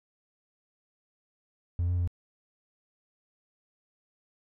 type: tone with pitch steps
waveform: triangle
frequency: 87 / 89 / 87.7 Hz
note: F2 / F2 / F2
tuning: -6 / +33 / +8 cents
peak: -22 dBFS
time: 1.79-2.075 s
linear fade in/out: 0 ms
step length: 95 ms
effects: tanh soft clip ceiling -20 dBFS